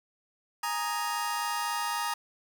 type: chord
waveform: sawtooth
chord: Ab suspended second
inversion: none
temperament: just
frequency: 830.6 / 934.4 / 1245.9 Hz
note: Ab5 / Bb5 / Eb6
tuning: 0 / +4 / +2 cents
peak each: -32 / -28 / -30 dBFS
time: 0.63-2.14 s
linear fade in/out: 5 ms
effects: none